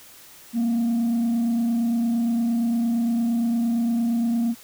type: tone with frequency modulation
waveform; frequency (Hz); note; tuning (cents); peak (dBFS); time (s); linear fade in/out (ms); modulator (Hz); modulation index
sine; 233.1; A#3; 0; -17; 0.53-4.55; 50; 28.7; 0.28
effects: tanh soft clip ceiling -18 dBFS + white hiss -47 dBFS RMS until 4.63 s